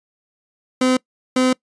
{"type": "tone bursts at uneven times", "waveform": "30% pulse", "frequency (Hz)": 256.1, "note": "C4", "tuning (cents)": -37, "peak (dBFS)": -11, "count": 2, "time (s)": [[0.81, 0.97], [1.36, 1.53]], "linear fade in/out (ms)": 5, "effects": ["noise-tail reverb RT60 0.1 s tail -24 dB re dry", "resampled to 22050 Hz"]}